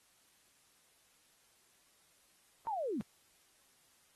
sine linear sweep, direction down, 949 to 181.7 Hz, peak -34 dBFS, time 2.67-3.01 s, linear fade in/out 0 ms, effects white hiss -69 dBFS RMS until 4.15 s + AAC 32 kbps

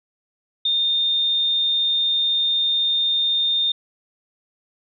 sine tone, 3638 Hz, A#7, 43 cents flat, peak -17 dBFS, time 0.65-3.72 s, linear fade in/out 5 ms, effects none

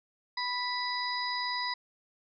harmonic tone, 987.8 Hz, B5, in tune, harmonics 1 / 2 / 4 / 5, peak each -34 / -36 / -39 / -36 dBFS, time 0.37-1.74 s, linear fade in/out 5 ms, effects none

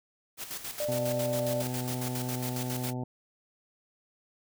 white noise with tremolo, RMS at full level -37 dBFS, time 0.37-2.94 s, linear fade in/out 50 ms, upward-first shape square, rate 7.3 Hz, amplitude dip 60%
sine tone with pitch glide, 595 to 590.9 Hz, D5 to D5, +22 to +10 cents, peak -29 dBFS, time 0.8-1.62 s, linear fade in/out 2 ms, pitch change -12 cents, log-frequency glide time 1.02-1.35 s
harmonic tone, 125.4 Hz, B2, 27 cents sharp, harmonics 1 / 2 / 3 / 4 / 5 / 6 / 7, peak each -34 / -36 / -43 / -46 / -46 / -46 / -46 dBFS, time 0.88-3.04 s, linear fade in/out 5 ms
effects none

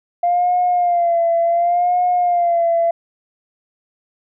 sine tone with vibrato, 696 Hz, F5, 6 cents flat, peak -12 dBFS, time 0.23-2.91 s, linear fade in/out 5 ms, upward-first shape sine, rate 0.69 Hz, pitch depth 56 cents each way, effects tanh soft clip ceiling -8 dBFS

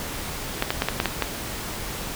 clicks, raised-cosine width 0.3 ms, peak -5 dBFS, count 7, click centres 0.624 / 0.705 / 0.821 / 0.886 / 1.001 / 1.057 / 1.223 s, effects pink hiss -32 dBFS RMS until 2.15 s

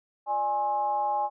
sine tone with frequency modulation, 830.6 Hz, G#5, in tune, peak -24 dBFS, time 0.26-1.3 s, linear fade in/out 50 ms, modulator 236 Hz, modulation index 0.6, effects none

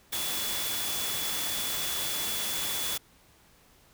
sine tone in noise, 3431 Hz, A7, 44 cents flat, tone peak -36 dBFS, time 0.12-2.98 s, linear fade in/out 10 ms, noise white, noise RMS -32 dBFS, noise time 0.12-2.98 s, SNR -7 dB, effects pink hiss -60 dBFS RMS until 3.93 s

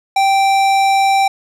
sine tone with tanh clipping, 782 Hz, G5, 4 cents flat, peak -12 dBFS, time 0.16-1.28 s, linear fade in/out 5 ms, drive 18 dB, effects none

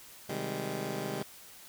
15% pulse chord, Ab major seventh, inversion first, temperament just, 129.78 / 155.74 / 194.67 / 207.7 Hz, C3 / Eb3 / G3 / Ab3, -14 / +2 / -12 / 0 cents, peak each -34 dBFS, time 0.29-1.23 s, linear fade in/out 5 ms, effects white hiss -52 dBFS RMS until 1.68 s

